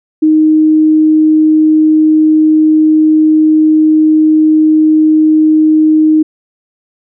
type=tone; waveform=sine; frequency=311.1 Hz; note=D#4; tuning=in tune; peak=-4 dBFS; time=0.22-6.23 s; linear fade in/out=10 ms; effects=none